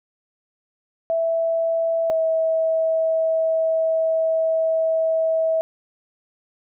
sine tone pair in turn, 659.3 / 646.5 Hz, E5 / E5, 0 / -34 cents, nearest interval unison, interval 34 cents, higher first, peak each -18 / -17 dBFS, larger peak second, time 1.1-2.1 / 2.1-5.61 s, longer second, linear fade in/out 0 ms, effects none

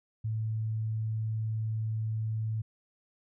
sine tone, 110.1 Hz, A2, 2 cents sharp, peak -29 dBFS, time 0.24-2.62 s, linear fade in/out 10 ms, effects none

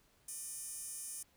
15% pulse tone with high-pass filter, 605 Hz, D#5, 49 cents flat, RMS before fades -45 dBFS, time 0.28-1.23 s, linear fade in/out 5 ms, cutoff 8500 Hz, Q 4.7, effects pink hiss -70 dBFS RMS until 1.36 s

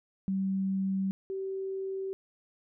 sine tone pair in turn, 192.4 / 384.8 Hz, G3 / G4, -32 / -32 cents, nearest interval octave, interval 1200 cents, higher second, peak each -27 / -32 dBFS, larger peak first, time 0.28-1.11 / 1.3-2.13 s, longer neither, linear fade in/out 0 ms, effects none

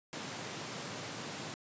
pink high-pass noise, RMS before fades -42 dBFS, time 0.13-1.54 s, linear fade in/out 0 ms, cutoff 110 Hz, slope 48 dB/octave, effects resampled to 16000 Hz

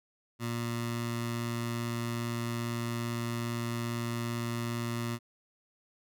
15% pulse tone with notch filter, 117.6 Hz, A#2, 16 cents sharp, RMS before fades -34 dBFS, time 0.39-5.19 s, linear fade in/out 50 ms, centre 460 Hz, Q 1.5, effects none

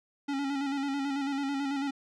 square tone with vibrato, 277.7 Hz, C#4, 3 cents sharp, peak -30 dBFS, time 0.28-1.91 s, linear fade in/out 10 ms, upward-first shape square, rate 9.1 Hz, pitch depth 39 cents each way, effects low-pass 5000 Hz 12 dB/octave

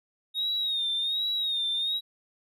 triangle tone with vibrato, 3729 Hz, A#7, in tune, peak -23 dBFS, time 0.34-2.01 s, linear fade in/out 50 ms, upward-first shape sine, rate 1.3 Hz, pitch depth 77 cents each way, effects tanh soft clip ceiling -23 dBFS

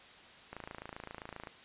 click train, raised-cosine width 0.5 ms, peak -28 dBFS, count 27, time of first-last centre 0.53-1.472 s, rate 27.6 Hz, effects white hiss -55 dBFS RMS until 1.64 s + resampled to 8000 Hz

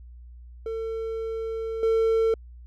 triangle tone with level steps, 450 Hz, A4, 39 cents sharp, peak -26 / -17 dBFS, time 0.66-2.34 s, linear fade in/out 2 ms, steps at 1.83 s, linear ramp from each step 2 ms, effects added 60 Hz sine -42 dBFS peak until 2.66 s

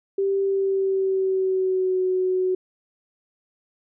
sine tone with pitch glide, 392 to 370.6 Hz, G4 to F#4, 0 to +3 cents, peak -19 dBFS, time 0.18-2.55 s, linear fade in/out 5 ms, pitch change -97 cents, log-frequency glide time 0.42-2.01 s, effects none

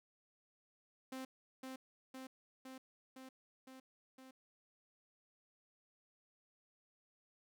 sawtooth tone with echo, 261.6 Hz, C4, in tune, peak -40 dBFS, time 1.12-1.25 s, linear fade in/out 5 ms, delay 510 ms, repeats 6, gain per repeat -2 dB, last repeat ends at 4.31 s, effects none

